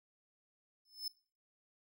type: tone with exponential growth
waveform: 45% pulse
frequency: 5240 Hz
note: E8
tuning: 11 cents flat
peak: -35 dBFS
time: 0.85-1.08 s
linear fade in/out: 5 ms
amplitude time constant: 49 ms
effects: noise-tail reverb RT60 0.4 s tail -19 dB re dry